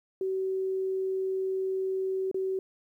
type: tone with dropouts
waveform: sine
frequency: 380 Hz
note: F#4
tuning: 46 cents sharp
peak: -27 dBFS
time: 0.21-2.59 s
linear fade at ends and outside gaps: 2 ms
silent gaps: 2.314-2.344 s
effects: 11-bit